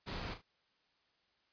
pink noise with echo, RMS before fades -42 dBFS, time 0.06-0.35 s, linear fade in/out 20 ms, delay 36 ms, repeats 2, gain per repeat -9 dB, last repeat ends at 0.422 s, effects white hiss -75 dBFS RMS until 1.52 s + resampled to 11025 Hz

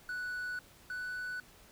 triangle tone pair in turn, 1480 / 1488.6 Hz, F#6 / F#6, 0 / +10 cents, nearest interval unison, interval 10 cents, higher second, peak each -34 / -35 dBFS, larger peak first, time 0.09-0.59 / 0.9-1.4 s, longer neither, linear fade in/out 2 ms, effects pink hiss -59 dBFS RMS until 1.71 s

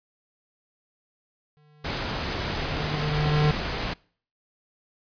square tone with exponential growth, 150 Hz, D3, 37 cents sharp, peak -18 dBFS, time 1.57-3.51 s, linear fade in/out 0 ms, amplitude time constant 420 ms
pink noise, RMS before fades -29 dBFS, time 1.84-3.94 s, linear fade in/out 10 ms
effects noise-tail reverb RT60 0.5 s tail -25 dB re dry + resampled to 11025 Hz

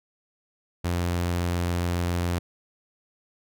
sawtooth tone, 87.31 Hz, F2, in tune, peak -20 dBFS, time 0.84-2.39 s, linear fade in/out 10 ms, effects none

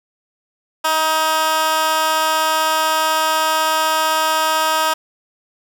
15% pulse tone with high-pass filter, 315.9 Hz, D#4, 26 cents sharp, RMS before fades -17 dBFS, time 0.84-4.94 s, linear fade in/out 10 ms, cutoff 990 Hz, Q 1.1, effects none

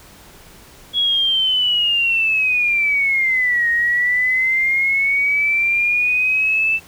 sine linear two-way sweep, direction down then up, 3358 to 1864.7 to 2653 Hz, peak -14 dBFS, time 0.93-6.8 s, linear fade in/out 50 ms, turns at 3.69 s, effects pink hiss -44 dBFS RMS until 6.87 s

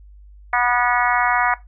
harmonic tone with a mistuned harmonic, 244.1 Hz, B3, 20 cents flat, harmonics 3 / 4 / 5 / 6 / 7 / 8 / 9, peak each -21 / -22 / -23 / -24 / -24 / -25 / -26 dBFS, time 0.53-1.54 s, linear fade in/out 2 ms, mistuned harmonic 8, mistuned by -19 cents, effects noise-tail reverb RT60 0.2 s tail -19 dB re dry + added 50 Hz sine -41 dBFS peak until 1.67 s

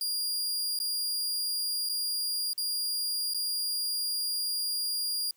sawtooth tone with dropouts, 4823 Hz, D8, 45 cents sharp, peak -26 dBFS, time 0.01-5.31 s, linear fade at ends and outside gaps 2 ms, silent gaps 0.79-0.8 / 1.89-1.895 / 2.533-2.578 / 3.337-3.345 s, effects white hiss -69 dBFS RMS until 5.36 s

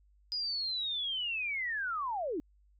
sine linear sweep, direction down, 4978 to 275.8 Hz, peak -32 dBFS, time 0.32-2.4 s, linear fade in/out 0 ms, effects added 50 Hz sine -62 dBFS peak until 2.79 s

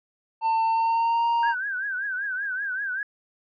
triangle tone with pitch glide, 898 to 933.4 Hz, A5 to A#5, +35 to +2 cents, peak -18 dBFS, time 0.41-1.55 s, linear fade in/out 50 ms, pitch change +67 cents, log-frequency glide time 0.64-1.27 s
sine tone with vibrato, 1568 Hz, G6, in tune, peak -26 dBFS, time 1.43-3.03 s, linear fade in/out 2 ms, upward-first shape triangle, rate 5.2 Hz, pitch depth 130 cents each way
effects resampled to 11025 Hz

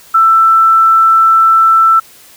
sine tone, 1330 Hz, E6, 15 cents sharp, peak -4 dBFS, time 0.14-2 s, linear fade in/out 10 ms, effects white hiss -40 dBFS RMS until 2.36 s

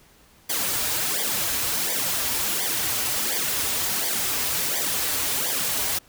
white noise with flanger, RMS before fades -25 dBFS, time 0.49-5.99 s, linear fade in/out 10 ms, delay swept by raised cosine 0.73 to 5.83 ms, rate 1.4 Hz, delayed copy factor -0.8, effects pink hiss -55 dBFS RMS until 6.08 s

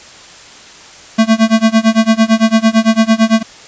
square tone with tremolo, 222.8 Hz, A3, 22 cents sharp, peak -5 dBFS, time 1.18-3.43 s, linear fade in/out 10 ms, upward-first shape sine, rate 8.9 Hz, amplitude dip 95%, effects white hiss -36 dBFS RMS until 3.67 s + resampled to 16000 Hz

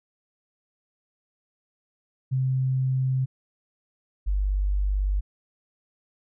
sine tone pair in turn, 130.81 / 49 Hz, C3 / G1, 0 / 0 cents, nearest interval octave + perfect fourth, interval 1700 cents, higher first, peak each -21 dBFS, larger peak neither, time 2.31-3.26 / 4.26-5.21 s, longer neither, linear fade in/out 20 ms, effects none

